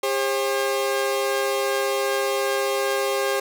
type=tone pair together; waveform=sawtooth; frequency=402.1 / 537 Hz; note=G4 / C5; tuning=+44 / +45 cents; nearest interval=perfect fourth; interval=501 cents; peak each=-20 dBFS; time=0.03-3.4 s; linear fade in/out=5 ms; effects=none